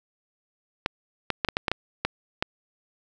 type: clicks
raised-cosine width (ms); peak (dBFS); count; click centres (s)
0.3; -7; 9; 0.861 / 1.303 / 1.448 / 1.487 / 1.569 / 1.682 / 1.716 / 2.05 / 2.425
effects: none